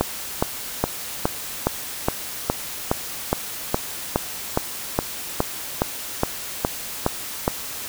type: click train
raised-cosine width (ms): 1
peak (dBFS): -3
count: 19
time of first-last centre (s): 0.01-7.479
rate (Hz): 2.41
effects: white hiss -32 dBFS RMS until 7.88 s